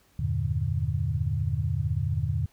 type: chord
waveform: sine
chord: E half-diminished seventh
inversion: none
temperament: equal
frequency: 82.41 / 98 / 116.54 / 146.83 Hz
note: E2 / G2 / Bb2 / D3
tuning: 0 / 0 / 0 / 0 cents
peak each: -30 dBFS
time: 0.19-2.46 s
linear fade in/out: 5 ms
effects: pink hiss -63 dBFS RMS until 2.52 s